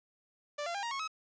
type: tone with pitch steps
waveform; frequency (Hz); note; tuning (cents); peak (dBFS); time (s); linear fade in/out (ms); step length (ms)
sawtooth; 587.3 / 686.4 / 802.3 / 937.7 / 1095.9 / 1280.9; D5 / F5 / G5 / A#5 / C#6 / D#6; 0 / -30 / +40 / +10 / -20 / +50; -31; 0.58-1.078; 10; 83
effects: resampled to 16000 Hz + 10-bit